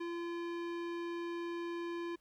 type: tone with low-pass filter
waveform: square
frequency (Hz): 342.1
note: F4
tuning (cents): -36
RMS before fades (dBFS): -40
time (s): 0-2.16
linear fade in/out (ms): 10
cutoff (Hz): 3100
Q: 0.76
effects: pink hiss -75 dBFS RMS until 2.2 s